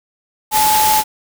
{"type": "tone in noise", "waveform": "sine", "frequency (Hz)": 860, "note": "A5", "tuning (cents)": -40, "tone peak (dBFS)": -12, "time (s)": [0.51, 1.04], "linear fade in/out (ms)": 50, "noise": "white", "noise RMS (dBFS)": -17, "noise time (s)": [0.51, 1.04], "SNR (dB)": 2, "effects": []}